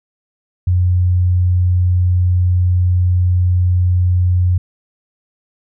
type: tone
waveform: sine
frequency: 90 Hz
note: F#2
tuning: 47 cents flat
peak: -10 dBFS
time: 0.67-4.58 s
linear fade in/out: 5 ms
effects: none